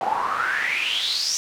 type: noise with band-pass filter sweep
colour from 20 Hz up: pink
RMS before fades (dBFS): -24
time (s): 0.01-1.37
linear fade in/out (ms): 0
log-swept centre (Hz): 730 to 6000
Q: 7.9
effects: none